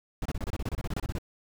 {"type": "noise bursts", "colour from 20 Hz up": "brown", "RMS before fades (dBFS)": -31, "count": 16, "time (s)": [0.22, 1.185], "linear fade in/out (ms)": 2, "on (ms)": 35, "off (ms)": 27, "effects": []}